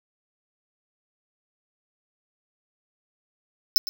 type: tone with echo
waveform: square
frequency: 5274 Hz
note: E8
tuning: in tune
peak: -13 dBFS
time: 3.76-3.78 s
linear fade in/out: 0 ms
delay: 110 ms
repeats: 1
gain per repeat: -15 dB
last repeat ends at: 3.89 s
effects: none